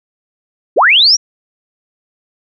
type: linear sweep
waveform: sine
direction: up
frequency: 256.7 to 5870 Hz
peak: -5 dBFS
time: 0.76-1.17 s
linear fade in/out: 20 ms
effects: none